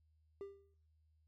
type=tone with exponential decay; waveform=triangle; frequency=397.1 Hz; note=G4; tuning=22 cents sharp; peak=-40 dBFS; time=0.41-0.74 s; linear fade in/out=0 ms; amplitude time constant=71 ms; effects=noise-tail reverb RT60 0.6 s tail -22 dB re dry + added 78 Hz sine -70 dBFS peak until 1.27 s